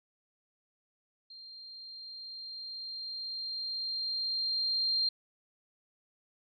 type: tone with level ramp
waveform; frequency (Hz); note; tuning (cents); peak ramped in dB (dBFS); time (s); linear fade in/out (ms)
sine; 4186; C8; 0; -47 to -26; 1.3-5.09; 5
effects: none